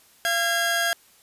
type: tone pair together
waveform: sawtooth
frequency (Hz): 685 / 1629.2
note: F5 / G#6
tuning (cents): -34 / -34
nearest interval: octave + minor third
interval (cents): 1500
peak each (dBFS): -22 / -19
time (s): 0.25-0.93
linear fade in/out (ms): 0
effects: white hiss -56 dBFS RMS until 1.22 s + resampled to 32000 Hz